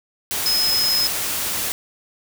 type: tone in noise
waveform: sine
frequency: 5120 Hz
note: D#8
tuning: 49 cents sharp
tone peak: -17 dBFS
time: 0.46-1.07 s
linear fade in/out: 0 ms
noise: white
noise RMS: -24 dBFS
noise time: 0.31-1.72 s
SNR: +4 dB
effects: none